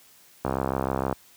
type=click train; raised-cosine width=1 ms; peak=-11 dBFS; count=46; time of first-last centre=0.45-1.127 s; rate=66.5 Hz; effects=white hiss -55 dBFS RMS until 1.36 s + high-pass 60 Hz 12 dB/octave